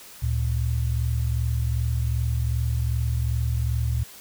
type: tone pair together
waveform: sine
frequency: 72.5 / 115.09 Hz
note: D2 / A#2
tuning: -22 / -22 cents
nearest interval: minor sixth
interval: 800 cents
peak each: -24 dBFS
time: 0.22-4.04 s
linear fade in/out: 10 ms
effects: white hiss -45 dBFS RMS until 4.2 s